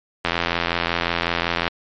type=click train; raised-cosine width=0.3 ms; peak=-3 dBFS; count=123; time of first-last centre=0.25-1.679 s; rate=85.4 Hz; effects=low-pass 5000 Hz 12 dB/octave + MP3 48 kbps